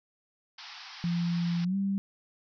white band-pass noise, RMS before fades -46 dBFS, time 0.58-1.65 s, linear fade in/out 5 ms, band 740 to 5500 Hz, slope 96 dB/octave
sine tone with pitch glide, 172 to 196.44 Hz, F3 to G3, -26 to +4 cents, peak -26 dBFS, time 1.04-1.98 s, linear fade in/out 0 ms, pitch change +230 cents, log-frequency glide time 1.63-1.76 s
effects none

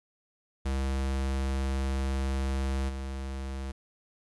square tone with level steps, 67 Hz, C2, 42 cents sharp, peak -28 / -34 dBFS, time 0.65-3.72 s, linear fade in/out 10 ms, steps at 2.88 s, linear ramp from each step 20 ms, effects resampled to 24000 Hz + 11-bit

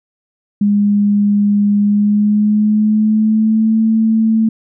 sine tone with pitch glide, 204.7 to 221.9 Hz, G#3 to A3, -25 to +15 cents, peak -9 dBFS, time 0.61-4.49 s, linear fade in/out 5 ms, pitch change +140 cents, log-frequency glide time 1.79-3.81 s, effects none

